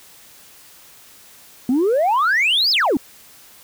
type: exponential two-way sweep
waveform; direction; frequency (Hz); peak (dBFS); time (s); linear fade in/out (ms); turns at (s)
sine; up then down; 237.9 to 5300 to 237.9; -12; 1.69-2.97; 2; 2.71
effects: tanh soft clip ceiling -12 dBFS + white hiss -46 dBFS RMS until 3.63 s